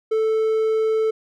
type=tone; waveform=triangle; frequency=440 Hz; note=A4; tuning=in tune; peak=-15 dBFS; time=0.11-1.11 s; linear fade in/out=10 ms; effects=none